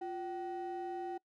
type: ring-modulated tone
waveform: triangle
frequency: 559 Hz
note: C#5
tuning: 14 cents sharp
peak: -32 dBFS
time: 0.01-1.18 s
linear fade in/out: 10 ms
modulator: 208 Hz
effects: noise-tail reverb RT60 0.1 s tail -24 dB re dry + tanh soft clip ceiling -29 dBFS